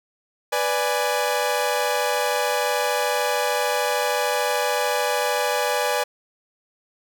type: chord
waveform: sawtooth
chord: G# diminished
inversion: first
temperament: equal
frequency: 493.9 / 587.3 / 830.6 Hz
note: B4 / D5 / G#5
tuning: 0 / 0 / 0 cents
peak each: -21 dBFS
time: 0.52-6.04 s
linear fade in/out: 10 ms
effects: none